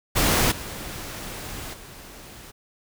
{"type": "noise with level steps", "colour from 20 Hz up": "pink", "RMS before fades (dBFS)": [-20, -35, -43], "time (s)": [0.15, 2.52], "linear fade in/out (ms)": 20, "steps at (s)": [0.51, 1.73], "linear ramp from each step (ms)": 10, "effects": []}